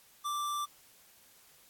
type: tone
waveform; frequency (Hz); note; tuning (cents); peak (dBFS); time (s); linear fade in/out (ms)
square; 1174.7; D6; 0; -33; 0.24-0.66; 20
effects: white hiss -61 dBFS RMS until 1.69 s + AAC 64 kbps